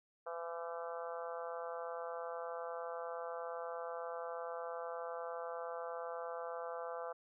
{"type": "harmonic tone with a mistuned harmonic", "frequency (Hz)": 168.4, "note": "E3", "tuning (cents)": 37, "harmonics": [3, 4, 5, 6, 7, 8, 9], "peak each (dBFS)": [-44, -46, -50, -52, -49, -52, -57], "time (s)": [0.26, 7.13], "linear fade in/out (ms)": 10, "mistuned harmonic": 9, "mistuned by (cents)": 20, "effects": []}